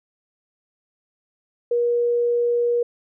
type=tone; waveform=sine; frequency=477.6 Hz; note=A#4; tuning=42 cents sharp; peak=-17 dBFS; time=1.71-2.83 s; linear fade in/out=5 ms; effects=none